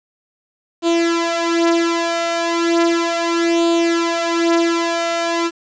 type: tone with flanger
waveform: sawtooth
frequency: 336.9 Hz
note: E4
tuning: 38 cents sharp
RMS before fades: -17 dBFS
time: 0.82-5.51 s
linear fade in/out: 50 ms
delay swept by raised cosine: 0.26 to 4.36 ms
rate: 0.35 Hz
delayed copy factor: +0.75
effects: resampled to 16000 Hz + 7-bit